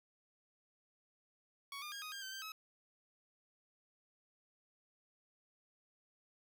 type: tone with pitch steps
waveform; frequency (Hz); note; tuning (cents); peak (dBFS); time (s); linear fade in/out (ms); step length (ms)
15% pulse; 1118 / 1207 / 1625 / 1247 / 1603 / 1543 / 1568 / 1286; C#6 / D6 / G#6 / D#6 / G6 / G6 / G6 / E6; +14 / +47 / -38 / +3 / +38 / -28 / 0 / -43; -38; 1.72-2.52; 2; 100
effects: none